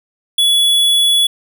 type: tone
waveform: square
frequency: 3400 Hz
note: G#7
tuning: 40 cents sharp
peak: -10 dBFS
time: 0.38-1.27 s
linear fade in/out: 5 ms
effects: none